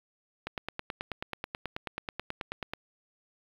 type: click train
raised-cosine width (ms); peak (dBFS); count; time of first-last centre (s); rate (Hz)
0.3; -17; 22; 0.47-2.735; 9.27
effects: low-pass 4000 Hz 12 dB/octave + 8-bit